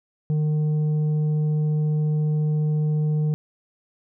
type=tone with tanh clipping; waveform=sine; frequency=152.4 Hz; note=D#3; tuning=36 cents flat; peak=-20 dBFS; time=0.3-3.34 s; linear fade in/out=0 ms; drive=5 dB; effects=none